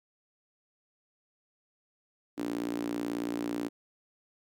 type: tone with high-pass filter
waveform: sawtooth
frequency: 58.27 Hz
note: A#1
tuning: in tune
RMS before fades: -34 dBFS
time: 2.37-3.69 s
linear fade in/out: 20 ms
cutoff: 290 Hz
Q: 5.3
effects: none